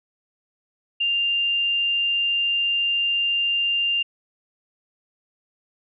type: tone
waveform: sine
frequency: 2794 Hz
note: F7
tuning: in tune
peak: -19 dBFS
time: 1-4.03 s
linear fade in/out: 10 ms
effects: none